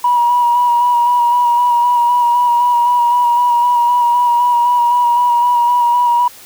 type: tone with vibrato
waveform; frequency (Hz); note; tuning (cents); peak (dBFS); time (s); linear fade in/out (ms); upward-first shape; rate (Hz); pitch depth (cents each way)
sine; 964; B5; -42; -8; 0.04-6.28; 5; square; 3.9; 19
effects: tanh soft clip ceiling -4 dBFS + white hiss -38 dBFS RMS until 6.45 s